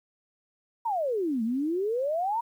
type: exponential two-way sweep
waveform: sine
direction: down then up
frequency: 961 to 216.4 to 961 Hz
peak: -25 dBFS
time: 0.85-2.41 s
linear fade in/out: 10 ms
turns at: 1.43 s
effects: 10-bit